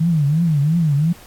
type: tone with vibrato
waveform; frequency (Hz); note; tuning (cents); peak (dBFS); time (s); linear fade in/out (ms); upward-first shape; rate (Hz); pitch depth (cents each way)
sine; 155.56; D#3; 0; -13; 0-1.13; 10; triangle; 2.9; 210
effects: pink hiss -44 dBFS RMS until 1.26 s + AAC 64 kbps